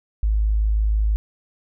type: tone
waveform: sine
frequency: 53 Hz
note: G#1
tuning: 36 cents sharp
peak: -16 dBFS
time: 0.23-1.16 s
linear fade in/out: 0 ms
effects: none